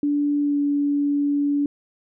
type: tone with pitch glide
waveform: sine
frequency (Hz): 290.1 to 287.1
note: D4 to D4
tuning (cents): -21 to -39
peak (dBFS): -18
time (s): 0.03-1.66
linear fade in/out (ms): 2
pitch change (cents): -18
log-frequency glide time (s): 0.41-0.58
effects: none